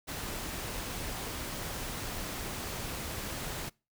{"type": "noise", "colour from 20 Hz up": "pink", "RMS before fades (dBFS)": -38, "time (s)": [0.07, 3.7], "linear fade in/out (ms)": 20, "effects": ["noise-tail reverb RT60 0.3 s tail -25 dB re dry"]}